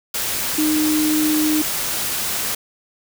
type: tone in noise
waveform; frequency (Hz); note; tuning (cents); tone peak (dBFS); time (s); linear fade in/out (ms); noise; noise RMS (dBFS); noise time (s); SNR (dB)
sine; 307; D#4; -23; -16; 0.58-1.62; 5; white; -23; 0.14-2.55; +4
effects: none